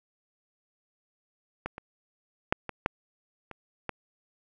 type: clicks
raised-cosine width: 0.5 ms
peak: -17 / -24 / -7 / -19 / -9 / -26 / -16 dBFS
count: 7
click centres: 1.66 / 1.781 / 2.525 / 2.693 / 2.861 / 3.513 / 3.893 s
effects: none